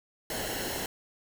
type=noise with comb filter; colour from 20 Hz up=pink; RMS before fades=-34 dBFS; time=0.3-0.86 s; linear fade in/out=2 ms; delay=0.83 ms; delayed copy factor=-0.65; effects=none